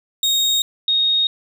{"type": "tone pair in turn", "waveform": ["35% pulse", "sine"], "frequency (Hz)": [3729, 3729], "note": ["A#7", "A#7"], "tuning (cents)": [0, 0], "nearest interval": "unison", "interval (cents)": 0, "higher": "neither", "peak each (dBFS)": [-13, -14], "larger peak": "first", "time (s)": [[0.23, 0.62], [0.88, 1.27]], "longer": "neither", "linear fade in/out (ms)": 2, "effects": []}